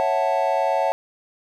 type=chord; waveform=triangle; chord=F# minor seventh; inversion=second; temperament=equal with one note detuned; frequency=550.9 / 659.3 / 740 / 880 Hz; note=C#5 / E5 / F#5 / A5; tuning=-11 / 0 / 0 / 0 cents; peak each=-22 dBFS; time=0-0.92 s; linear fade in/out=0 ms; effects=none